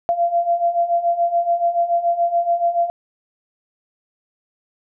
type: beating tone pair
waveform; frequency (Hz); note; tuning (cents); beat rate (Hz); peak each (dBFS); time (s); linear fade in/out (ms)
sine; 683 / 690; F5 / F5; -39 / -21; 7; -21 / -17; 0.09-2.9; 0
effects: none

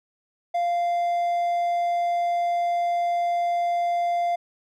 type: tone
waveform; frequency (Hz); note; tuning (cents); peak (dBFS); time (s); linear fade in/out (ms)
triangle; 695; F5; -9; -19; 0.54-4.36; 10
effects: none

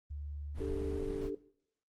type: tone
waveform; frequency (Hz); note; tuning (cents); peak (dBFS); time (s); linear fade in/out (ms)
sine; 72.9; D2; -12; -39; 0.1-0.99; 10
type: noise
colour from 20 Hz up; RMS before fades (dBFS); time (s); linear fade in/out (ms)
brown; -42; 0.54-1.31; 50
type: chord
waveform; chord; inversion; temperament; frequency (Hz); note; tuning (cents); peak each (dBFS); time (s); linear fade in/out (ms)
sine; D suspended fourth; none; equal with one note detuned; 293.7 / 392 / 441.8; D4 / G4 / A4; 0 / 0 / +7; -40 / -39 / -39; 0.6-1.35; 5
effects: noise-tail reverb RT60 0.6 s tail -18 dB re dry + Opus 32 kbps

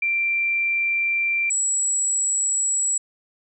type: tone pair in turn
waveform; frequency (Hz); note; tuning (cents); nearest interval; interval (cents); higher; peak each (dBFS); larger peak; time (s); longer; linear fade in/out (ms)
sine; 2359 / 7767; D7 / B8; +7 / -30; octave + major sixth; 2063; second; -19; neither; 0.02-1.5 / 1.5-2.98; neither; 5
effects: none

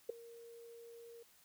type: tone with ADSR envelope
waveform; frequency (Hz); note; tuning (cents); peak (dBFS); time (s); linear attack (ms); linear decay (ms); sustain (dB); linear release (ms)
sine; 466.2; A#4; 0; -31; 0.09-1.23; 7; 6; -21; 6
effects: white hiss -67 dBFS RMS until 1.44 s

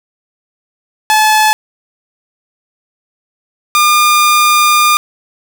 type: tone pair in turn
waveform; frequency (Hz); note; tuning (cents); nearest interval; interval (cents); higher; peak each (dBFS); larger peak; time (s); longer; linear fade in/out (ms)
sawtooth; 862 / 1207.6; A5 / D6; -36 / +48; tritone; 584; second; -3; neither; 1.1-1.53 / 3.75-4.97; second; 0
effects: none

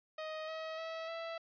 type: tone with pitch steps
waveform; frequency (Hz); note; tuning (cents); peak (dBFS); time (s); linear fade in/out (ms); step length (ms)
sawtooth; 626 / 637.7 / 649.6 / 661.7; D#5 / D#5 / E5 / E5; +10 / +42 / -26 / +6; -36; 0.18-1.38; 5; 300
effects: resampled to 11025 Hz

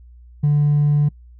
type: tone with hard clipping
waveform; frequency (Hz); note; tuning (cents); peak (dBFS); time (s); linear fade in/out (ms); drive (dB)
sine; 146.83; D3; 0; -13; 0.43-1.09; 10; 1
effects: noise-tail reverb RT60 0.1 s tail -25 dB re dry + added 60 Hz sine -41 dBFS peak until 1.39 s

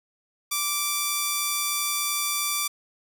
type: tone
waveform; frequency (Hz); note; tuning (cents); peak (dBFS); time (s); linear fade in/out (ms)
5% pulse; 1169; D6; -8; -12; 0.51-2.68; 10
effects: none

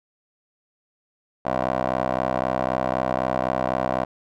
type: tone with band-pass filter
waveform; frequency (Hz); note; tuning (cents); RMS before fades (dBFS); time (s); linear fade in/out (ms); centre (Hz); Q
15% pulse; 63.9; C2; -40; -24; 1.45-4.05; 10; 740; 2
effects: none

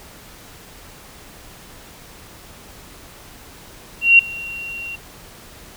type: tone with ADSR envelope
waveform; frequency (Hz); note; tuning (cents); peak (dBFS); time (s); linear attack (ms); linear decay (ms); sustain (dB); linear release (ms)
sine; 2750; F7; -27; -4; 4.01-4.96; 180; 4; -23; 11
effects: pink hiss -42 dBFS RMS until 5.76 s

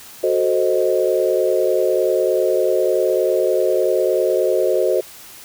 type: chord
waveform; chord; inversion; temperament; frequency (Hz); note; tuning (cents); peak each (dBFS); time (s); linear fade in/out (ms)
sine; F# diminished seventh; none; equal; 370 / 440 / 523.3 / 622.3; F#4 / A4 / C5 / Eb5; 0 / 0 / 0 / 0; -19 / -21 / -19 / -21; 0.23-5.01; 10
effects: white hiss -40 dBFS RMS until 5.44 s

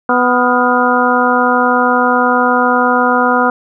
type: harmonic tone with a mistuned harmonic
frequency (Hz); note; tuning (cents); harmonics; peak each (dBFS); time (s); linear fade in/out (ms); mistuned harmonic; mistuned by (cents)
248.2; B3; +9; 1 / 2 / 3 / 4 / 5 / 6; -16 / -16 / -16 / -16 / -16 / -16; 0.09-3.5; 2; 6; -79
effects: none

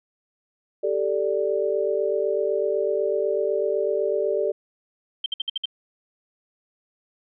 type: chord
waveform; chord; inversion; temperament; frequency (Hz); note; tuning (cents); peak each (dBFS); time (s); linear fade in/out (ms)
sine; G suspended second; none; equal; 392 / 440 / 587.3; G4 / A4 / D5; 0 / 0 / 0; -25; 0.83-4.52; 10
type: tone bursts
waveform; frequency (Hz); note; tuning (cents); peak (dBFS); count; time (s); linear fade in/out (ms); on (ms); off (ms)
sine; 3141; G7; +3; -22; 6; 5.24-5.656; 5; 21; 58
effects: none

